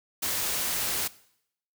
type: noise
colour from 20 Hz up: white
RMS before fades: -29 dBFS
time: 0.22-1.08 s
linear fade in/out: 10 ms
effects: noise-tail reverb RT60 0.7 s tail -19 dB re dry